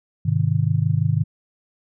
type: chord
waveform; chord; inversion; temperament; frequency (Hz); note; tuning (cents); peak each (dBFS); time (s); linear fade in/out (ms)
sine; Ab major; none; just; 103.83 / 129.78 / 155.74; Ab2 / C3 / Eb3; 0 / -14 / +2; -21; 0.25-1.24; 10
effects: none